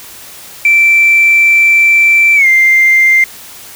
sine tone with pitch glide, 2338 to 2095 Hz, D7 to C7, -8 to +2 cents, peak -3 dBFS, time 0.65-3.24 s, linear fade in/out 2 ms, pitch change -190 cents, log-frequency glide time 2.35-2.47 s, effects tanh soft clip ceiling 0 dBFS + white hiss -32 dBFS RMS until 3.75 s

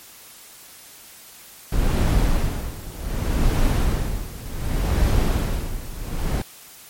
brown noise with tremolo, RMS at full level -17 dBFS, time 1.72-6.42 s, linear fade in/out 5 ms, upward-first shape sine, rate 0.66 Hz, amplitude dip 85%, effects white hiss -44 dBFS RMS until 6.89 s + MP3 64 kbps

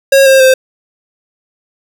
square tone with pitch steps, 545 / 533.5 / 522.2 Hz, C#5 / C5 / C5, -29 / +34 / -3 cents, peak -4 dBFS, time 0.12-0.54 s, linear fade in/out 5 ms, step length 140 ms, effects none

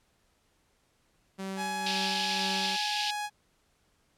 sawtooth tone with tremolo, 192.3 Hz, G3, 33 cents flat, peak -30 dBFS, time 1.38-2.77 s, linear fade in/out 20 ms, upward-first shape sine, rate 2 Hz, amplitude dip 45%
sawtooth tone with pitch glide, 840 to 834.2 Hz, G#5 to G#5, +19 to +7 cents, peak -28 dBFS, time 1.56-3.3 s, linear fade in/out 50 ms, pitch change -12 cents, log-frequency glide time 2.68-3.14 s
white band-pass noise, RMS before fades -33 dBFS, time 1.86-3.11 s, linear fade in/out 5 ms, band 2400 to 5100 Hz, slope 48 dB/octave
effects pink hiss -70 dBFS RMS until 4.17 s + low-pass 11000 Hz 12 dB/octave

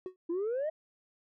triangle tone with exponential decay, 370 Hz, F#4, in tune, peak -30 dBFS, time 0.06-0.16 s, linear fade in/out 1 ms, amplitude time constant 21 ms
sine exponential sweep, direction up, 326.7 to 646 Hz, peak -28 dBFS, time 0.29-0.7 s, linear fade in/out 10 ms
effects tanh soft clip ceiling -28 dBFS

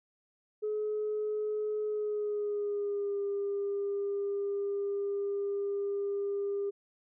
sine tone with pitch glide, 424.7 to 401.6 Hz, G#4 to G4, +39 to +42 cents, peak -29 dBFS, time 0.62-6.71 s, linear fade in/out 20 ms, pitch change -97 cents, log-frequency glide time 1.84-3.2 s, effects tanh soft clip ceiling -26 dBFS

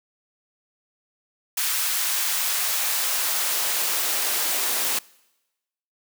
white noise with high-pass filter sweep, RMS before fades -24 dBFS, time 1.57-4.99 s, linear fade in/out 5 ms, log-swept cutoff 1200 to 300 Hz, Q 0.75, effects noise-tail reverb RT60 1.0 s tail -24 dB re dry

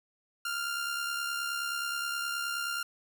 sawtooth tone with amplitude modulation, 1396.9 Hz, F6, in tune, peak -26 dBFS, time 0.45-2.83 s, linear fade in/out 5 ms, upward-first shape sine, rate 69.5 Hz, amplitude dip 45%, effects none

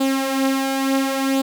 sawtooth tone with flanger, 269.2 Hz, C4, 49 cents sharp, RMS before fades -20 dBFS, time 0-1.42 s, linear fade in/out 10 ms, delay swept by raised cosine 0.25 to 5.05 ms, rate 0.71 Hz, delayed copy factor +0.55, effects none

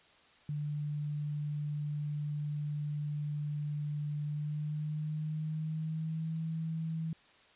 sine tone with pitch glide, 148 to 161.4 Hz, D3 to E3, +14 to -36 cents, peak -33 dBFS, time 0.49-7.13 s, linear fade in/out 2 ms, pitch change +150 cents, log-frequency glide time 4.23-6.38 s, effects white hiss -62 dBFS RMS until 7.55 s + resampled to 8000 Hz

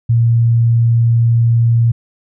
sine tone, 116.54 Hz, A#2, in tune, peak -8 dBFS, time 0.09-1.92 s, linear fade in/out 10 ms, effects none

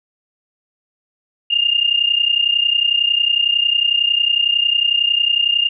sine tone pair together, 2803 / 2834 Hz, F7 / F7, +6 / +25 cents, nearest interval unison, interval 19 cents, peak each -16 dBFS, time 1.5-5.69 s, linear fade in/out 10 ms, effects none

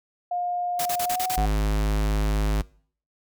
sine tone with pitch glide, 710 to 738.4 Hz, F5 to F#5, +28 to -4 cents, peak -24 dBFS, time 0.31-1.46 s, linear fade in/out 5 ms, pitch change +68 cents, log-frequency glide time 1.03-1.24 s
white noise bursts, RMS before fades -29 dBFS, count 6, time 0.79-1.361 s, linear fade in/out 5 ms, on 66 ms, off 35 ms
square tone, 52.1 Hz, G#1, 6 cents sharp, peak -21 dBFS, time 1.37-2.62 s, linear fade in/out 10 ms
effects noise-tail reverb RT60 0.5 s tail -22 dB re dry

